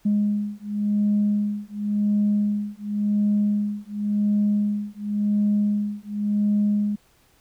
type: beating tone pair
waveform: sine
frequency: 206.6 / 207.52 Hz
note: G#3 / G#3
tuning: -9 / -1 cents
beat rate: 0.92 Hz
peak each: -22 dBFS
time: 0.05-6.96 s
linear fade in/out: 10 ms
effects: tanh soft clip ceiling -13 dBFS + pink hiss -60 dBFS RMS until 7.4 s